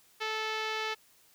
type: tone with low-pass filter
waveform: 5% pulse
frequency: 436.9 Hz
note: A4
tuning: 12 cents flat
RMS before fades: -34 dBFS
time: 0.2-0.95 s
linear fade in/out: 20 ms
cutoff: 3600 Hz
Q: 0.68
effects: white hiss -63 dBFS RMS until 1.34 s